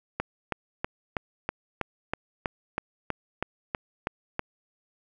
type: click train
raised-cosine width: 0.5 ms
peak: -12 dBFS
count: 14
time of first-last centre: 0.2-4.394 s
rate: 3.1 Hz
effects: 9-bit